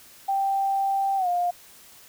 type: tone with pitch glide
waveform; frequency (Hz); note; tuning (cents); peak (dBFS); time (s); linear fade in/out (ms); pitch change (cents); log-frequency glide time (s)
sine; 784 to 706.6; G5 to F5; 0 to +20; -21; 0.28-1.51; 10; -180; 1.17-1.28
effects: white hiss -50 dBFS RMS until 2.08 s